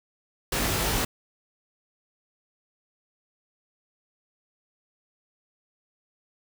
pink noise with comb filter, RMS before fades -26 dBFS, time 0.52-1.05 s, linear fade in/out 5 ms, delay 20 ms, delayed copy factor +0.7, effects none

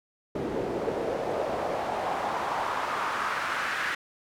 pink noise with band-pass filter sweep, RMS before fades -30 dBFS, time 0.35-3.95 s, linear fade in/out 5 ms, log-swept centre 370 to 1700 Hz, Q 2.3, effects none

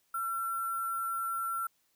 sine tone with sample-and-hold, 1355 Hz, E6, 47 cents sharp, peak -31 dBFS, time 0.14-1.67 s, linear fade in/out 5 ms, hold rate 11025 Hz, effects white hiss -73 dBFS RMS until 1.95 s

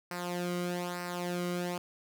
sawtooth tone with flanger, 176.8 Hz, F3, 22 cents sharp, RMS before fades -35 dBFS, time 0.11-1.78 s, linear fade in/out 2 ms, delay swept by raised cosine 0.29 to 1.18 ms, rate 1.1 Hz, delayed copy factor -0.7, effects none

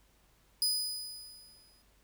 sawtooth tone with exponential decay, 4978 Hz, D#8, in tune, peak -23 dBFS, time 0.62-1.82 s, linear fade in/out 1 ms, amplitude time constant 260 ms, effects added 50 Hz sine -68 dBFS peak until 2.03 s + pink hiss -68 dBFS RMS until 2.03 s

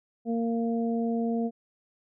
harmonic tone, 230.8 Hz, A#3, 17 cents flat, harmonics 1 / 2 / 3, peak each -26 / -32 / -36 dBFS, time 0.25-1.51 s, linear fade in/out 50 ms, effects none

